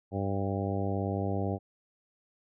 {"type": "harmonic tone with a mistuned harmonic", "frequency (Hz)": 98, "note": "G2", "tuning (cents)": 0, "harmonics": [1, 2, 3, 4, 5, 6, 7, 8], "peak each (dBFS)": [-32, -35, -37, -38, -39, -40, -40, -41], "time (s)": [0.11, 1.59], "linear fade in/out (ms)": 50, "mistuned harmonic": 8, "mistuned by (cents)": 23, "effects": []}